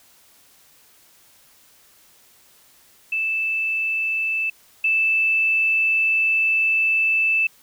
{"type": "tone pair in turn", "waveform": "sine", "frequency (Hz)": [2637, 2637], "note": ["E7", "E7"], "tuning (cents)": [0, 0], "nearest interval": "unison", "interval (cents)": 0, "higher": "neither", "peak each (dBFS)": [-20, -16], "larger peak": "second", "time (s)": [[3.12, 4.5], [4.84, 7.47]], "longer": "second", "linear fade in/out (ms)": 5, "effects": ["white hiss -54 dBFS RMS until 7.62 s"]}